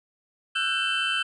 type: tone cluster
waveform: triangle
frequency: 1337 / 1488 / 1584 / 2662 / 3069 Hz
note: E6 / F#6 / G6 / E7 / G7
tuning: +24 / +9 / +18 / +16 / -37 cents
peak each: -31 / -29 / -30 / -28 / -26 dBFS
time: 0.55-1.23 s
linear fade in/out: 10 ms
effects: resampled to 24000 Hz